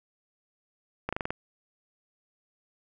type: slowing click train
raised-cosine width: 0.5 ms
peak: -15 dBFS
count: 6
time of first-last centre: 1.09-1.305 s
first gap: 36 ms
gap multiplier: 1.09
effects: none

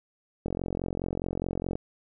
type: click train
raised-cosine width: 2 ms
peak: -17 dBFS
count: 59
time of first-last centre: 0.46-1.755 s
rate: 44.8 Hz
effects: none

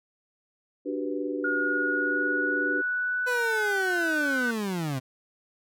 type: chord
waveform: sine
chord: G major seventh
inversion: second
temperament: equal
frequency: 293.7 / 370 / 392 / 493.9 Hz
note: D4 / F#4 / G4 / B4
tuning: 0 / 0 / 0 / 0 cents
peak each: -31 / -34 / -35 / -34 dBFS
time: 0.85-2.82 s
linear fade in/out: 20 ms
type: tone with pitch glide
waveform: sine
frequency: 1436 to 1504.8 Hz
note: F6 to F#6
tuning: +48 to +29 cents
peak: -25 dBFS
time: 1.44-4.51 s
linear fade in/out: 5 ms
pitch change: +81 cents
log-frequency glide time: 1.57-3.77 s
type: linear sweep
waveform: 30% pulse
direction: down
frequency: 503 to 125 Hz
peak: -25 dBFS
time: 3.26-5 s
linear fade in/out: 20 ms
effects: none

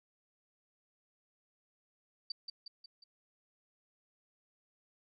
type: tone with echo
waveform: sine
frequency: 4634 Hz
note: D8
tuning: 24 cents flat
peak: -35 dBFS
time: 2.3-2.32 s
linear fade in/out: 5 ms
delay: 180 ms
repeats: 4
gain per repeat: -5 dB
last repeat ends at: 3.04 s
effects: none

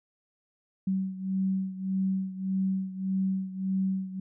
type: beating tone pair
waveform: sine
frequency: 190 / 191.7 Hz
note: F#3 / G3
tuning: +46 / -38 cents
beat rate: 1.7 Hz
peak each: -28 / -32 dBFS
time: 0.87-4.2 s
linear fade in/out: 5 ms
effects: none

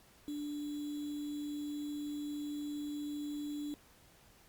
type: tone with sample-and-hold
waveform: sine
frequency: 293.7 Hz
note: D4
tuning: in tune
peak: -37 dBFS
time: 0.28-3.74 s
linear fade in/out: 0 ms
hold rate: 3675 Hz
effects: pink hiss -63 dBFS RMS until 4.48 s + Opus 48 kbps

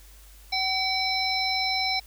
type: harmonic tone with a mistuned harmonic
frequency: 760 Hz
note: F#5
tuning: 46 cents sharp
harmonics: 1 / 3 / 5 / 7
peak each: -29 / -29 / -29 / -29 dBFS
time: 0.52-2 s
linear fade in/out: 10 ms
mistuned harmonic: 5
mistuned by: +99 cents
effects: added 50 Hz sine -48 dBFS peak until 2.06 s + white hiss -54 dBFS RMS until 2.06 s

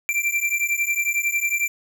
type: beating tone pair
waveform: square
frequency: 2349 / 2360 Hz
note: D7 / D7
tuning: 0 / +8 cents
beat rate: 11 Hz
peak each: -24 / -24 dBFS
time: 0.09-1.68 s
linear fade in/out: 0 ms
effects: none

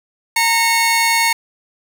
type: tone pair together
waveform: sawtooth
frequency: 920 / 2190 Hz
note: A#5 / C#7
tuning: -23 / -22 cents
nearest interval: octave + minor third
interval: 1501 cents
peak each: -12 dBFS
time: 0.36-1.33 s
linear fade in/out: 5 ms
effects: none

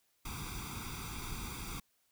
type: noise with comb filter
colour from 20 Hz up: pink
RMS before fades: -42 dBFS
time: 0.25-1.8 s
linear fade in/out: 5 ms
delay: 0.84 ms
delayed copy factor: +1
effects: white hiss -75 dBFS RMS until 2.11 s

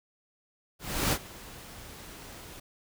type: noise with ADSR envelope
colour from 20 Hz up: pink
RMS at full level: -26 dBFS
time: 0.79-2.6 s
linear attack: 330 ms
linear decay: 61 ms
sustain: -20 dB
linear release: 7 ms
effects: none

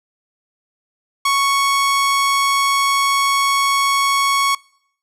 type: tone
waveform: sawtooth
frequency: 1108.7 Hz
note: C#6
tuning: in tune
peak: -10 dBFS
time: 1.25-4.55 s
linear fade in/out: 5 ms
effects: noise-tail reverb RT60 0.7 s tail -25 dB re dry + low-pass 12000 Hz 12 dB/octave

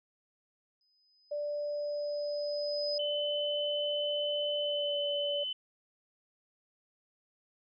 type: tone with exponential growth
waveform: sine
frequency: 5020 Hz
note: D#8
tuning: 15 cents sharp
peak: -32 dBFS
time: 0.81-2.98 s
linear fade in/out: 1 ms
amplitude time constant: 470 ms
type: tone with pitch glide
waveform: sine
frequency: 587.3 to 577.2 Hz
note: D5 to D5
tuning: 0 to -30 cents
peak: -32 dBFS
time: 1.31-5.44 s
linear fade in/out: 10 ms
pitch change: -30 cents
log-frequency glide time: 4.59-5 s
type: tone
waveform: sine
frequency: 3028 Hz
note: F#7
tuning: 39 cents sharp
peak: -33 dBFS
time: 2.99-5.53 s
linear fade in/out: 5 ms
effects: none

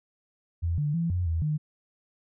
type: tone with pitch steps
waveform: sine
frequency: 84.6 / 147.7 / 167.8 / 89.4 / 82.1 / 151.9 Hz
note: E2 / D3 / E3 / F2 / E2 / D#3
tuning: +45 / +10 / +31 / +41 / -6 / -41 cents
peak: -24 dBFS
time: 0.62-1.58 s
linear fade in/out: 20 ms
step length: 160 ms
effects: none

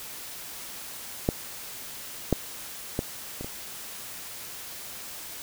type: clicks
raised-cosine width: 2 ms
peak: -8 / -7 / -12 / -21 / -22 dBFS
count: 5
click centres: 1.289 / 2.327 / 2.991 / 3.41 / 3.445 s
effects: white hiss -40 dBFS RMS until 5.42 s

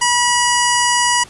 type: harmonic tone with a mistuned harmonic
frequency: 970 Hz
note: B5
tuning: 31 cents flat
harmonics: 1 / 2 / 3 / 5 / 6 / 7 / 8 / 9 / 10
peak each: -16 / -19 / -21 / -23 / -24 / -24 / -25 / -26 / -26 dBFS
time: 0.01-1.24 s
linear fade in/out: 10 ms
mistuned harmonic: 10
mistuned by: +20 cents
effects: pink hiss -41 dBFS RMS until 1.29 s + resampled to 24000 Hz

